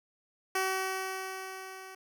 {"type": "tone with level ramp", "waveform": "10% pulse", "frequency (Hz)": 379.3, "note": "F#4", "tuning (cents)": 43, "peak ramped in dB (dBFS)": [-19, -37], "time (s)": [0.55, 1.95], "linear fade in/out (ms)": 5, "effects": []}